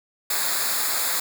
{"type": "noise with comb filter", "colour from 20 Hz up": "white", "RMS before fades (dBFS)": -24, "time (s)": [0.3, 1.2], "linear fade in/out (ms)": 5, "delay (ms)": 0.34, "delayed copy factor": -0.8, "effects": []}